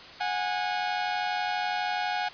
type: tone pair together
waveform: sawtooth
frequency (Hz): 731 / 823.1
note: F#5 / G#5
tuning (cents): -21 / -16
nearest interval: major second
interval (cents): 205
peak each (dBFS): -26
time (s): 0.2-2.29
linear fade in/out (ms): 10
effects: white hiss -45 dBFS RMS until 2.33 s + resampled to 11025 Hz